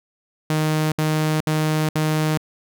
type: tone bursts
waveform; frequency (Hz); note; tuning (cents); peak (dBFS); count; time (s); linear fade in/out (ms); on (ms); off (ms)
sawtooth; 155.2; D#3; -4; -14; 4; 0.5-2.375; 2; 420; 65
effects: none